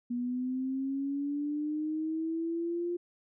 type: linear sweep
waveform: sine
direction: up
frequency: 240.5 to 351 Hz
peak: -30 dBFS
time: 0.1-2.97 s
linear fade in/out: 10 ms
effects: none